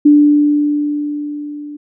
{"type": "tone with level ramp", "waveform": "sine", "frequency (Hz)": 294.1, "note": "D4", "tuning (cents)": 3, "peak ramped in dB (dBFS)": [-3, -26], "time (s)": [0.05, 1.77], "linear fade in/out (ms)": 10, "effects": []}